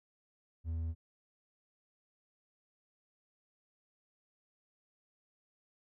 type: tone with hard clipping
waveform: sine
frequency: 81.9 Hz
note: E2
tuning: 11 cents flat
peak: -35 dBFS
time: 0.64-0.95 s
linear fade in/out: 50 ms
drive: 3 dB
effects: none